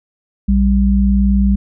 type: tone pair together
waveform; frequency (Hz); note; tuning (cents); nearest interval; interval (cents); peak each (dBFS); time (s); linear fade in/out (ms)
sine; 59.52 / 197.6; A#1 / G3; +37 / +14; octave + major sixth; 2077; -12; 0.48-1.56; 10
effects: none